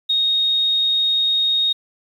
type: tone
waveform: sine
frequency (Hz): 3729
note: A#7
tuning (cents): 0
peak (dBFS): -15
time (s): 0.09-1.73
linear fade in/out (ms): 10
effects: 8-bit